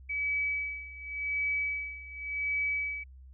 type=tone with tremolo; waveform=sine; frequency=2286 Hz; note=D7; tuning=47 cents flat; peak=-27 dBFS; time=0.09-3.04 s; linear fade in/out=10 ms; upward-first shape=sine; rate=0.89 Hz; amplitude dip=85%; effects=added 65 Hz sine -48 dBFS peak until 3.33 s